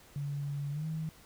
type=tone with pitch glide; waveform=sine; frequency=142.7 to 158.34 Hz; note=D3 to D#3; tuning=-49 to +31 cents; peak=-33 dBFS; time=0.16-1.09 s; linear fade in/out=0 ms; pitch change=+180 cents; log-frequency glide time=0.71-0.86 s; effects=pink hiss -58 dBFS RMS until 1.25 s